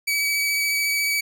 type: tone with vibrato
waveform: sawtooth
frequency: 2282 Hz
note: C#7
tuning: 50 cents sharp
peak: -17 dBFS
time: 0.07-1.21 s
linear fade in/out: 10 ms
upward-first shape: sine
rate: 14 Hz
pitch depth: 14 cents each way
effects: none